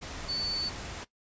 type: tone in noise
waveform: sine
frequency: 4492 Hz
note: C#8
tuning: 22 cents sharp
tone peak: -29 dBFS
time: 0.28-0.7 s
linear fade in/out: 20 ms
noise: pink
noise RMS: -40 dBFS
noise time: 0.01-1.05 s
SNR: +8 dB
effects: noise-tail reverb RT60 0.1 s tail -17 dB re dry + resampled to 16000 Hz